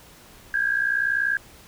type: tone pair together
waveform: sine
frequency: 1591 / 1651.3 Hz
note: G6 / G#6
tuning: +25 / -10 cents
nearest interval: minor second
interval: 65 cents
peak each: -23 dBFS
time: 0.54-1.37 s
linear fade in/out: 2 ms
effects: pink hiss -49 dBFS RMS until 1.67 s